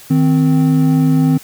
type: tone pair together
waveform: triangle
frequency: 156.6 / 260 Hz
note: D#3 / C4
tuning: +11 / -11 cents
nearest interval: major sixth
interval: 878 cents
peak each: -10 dBFS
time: 0.1-1.38 s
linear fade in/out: 10 ms
effects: white hiss -39 dBFS RMS until 1.43 s